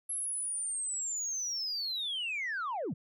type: linear sweep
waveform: sine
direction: down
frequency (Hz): 11175 to 108.4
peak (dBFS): -31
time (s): 0.09-2.94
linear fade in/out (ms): 10
effects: tanh soft clip ceiling -30 dBFS